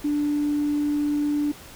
triangle tone, 293.7 Hz, D4, in tune, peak -17 dBFS, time 0.04-1.52 s, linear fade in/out 10 ms, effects tanh soft clip ceiling -18 dBFS + pink hiss -44 dBFS RMS until 1.75 s

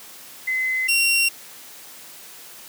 sine / sawtooth tone pair in turn, 2042 / 2745 Hz, C7 / F7, -43 / -31 cents, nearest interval perfect fourth, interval 512 cents, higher second, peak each -20 / -13 dBFS, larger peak second, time 0.47-0.88 / 0.88-1.29 s, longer neither, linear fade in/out 10 ms, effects white hiss -42 dBFS RMS until 2.68 s + high-pass 150 Hz 12 dB/octave

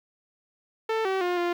sawtooth tone with pitch steps, 444.2 / 382.3 / 355.5 / 348.6 Hz, A4 / G4 / F4 / F4, +16 / -43 / +31 / -3 cents, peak -20 dBFS, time 0.89-1.53 s, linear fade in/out 5 ms, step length 160 ms, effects low-pass 3000 Hz 12 dB/octave + 9-bit

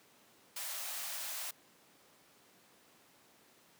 white high-pass noise, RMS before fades -41 dBFS, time 0.56-1.51 s, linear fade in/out 5 ms, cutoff 560 Hz, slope 96 dB/octave, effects pink hiss -64 dBFS RMS until 3.79 s + high-pass 200 Hz 12 dB/octave

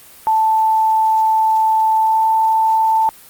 sine tone with pitch glide, 880 to 886.1 Hz, A5 to A5, 0 to +12 cents, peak -11 dBFS, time 0.27-3.09 s, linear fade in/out 0 ms, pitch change +12 cents, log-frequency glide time 1.97-2.26 s, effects white hiss -42 dBFS RMS until 3.29 s + Opus 32 kbps

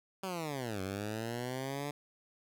10% pulse linear two-way sweep, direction down then up, 195.1 to 93.1 to 146.7 Hz, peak -28 dBFS, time 0.23-1.91 s, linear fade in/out 5 ms, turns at 0.81 s, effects none

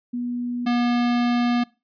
sine / square tone pair in turn, 243.2 / 241.1 Hz, B3 / B3, -26 / -41 cents, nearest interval unison, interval 15 cents, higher first, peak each -24 / -19 dBFS, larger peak second, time 0.13-0.66 / 0.66-1.64 s, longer second, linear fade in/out 10 ms, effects noise-tail reverb RT60 0.3 s tail -24 dB re dry + resampled to 11025 Hz

